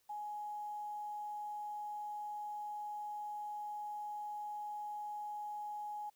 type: tone with quantisation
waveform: sine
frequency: 836 Hz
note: G#5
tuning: 11 cents sharp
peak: -40 dBFS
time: 0.09-6.1 s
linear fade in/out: 10 ms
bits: 11
effects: white hiss -75 dBFS RMS until 6.15 s